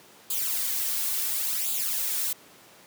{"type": "noise with flanger", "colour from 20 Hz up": "blue", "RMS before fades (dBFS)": -28, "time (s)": [0.3, 2.33], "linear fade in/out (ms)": 5, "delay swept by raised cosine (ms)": [0.26, 3.56], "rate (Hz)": 0.71, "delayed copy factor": 0.75, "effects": ["pink hiss -52 dBFS RMS until 2.86 s", "high-pass 200 Hz 12 dB/octave"]}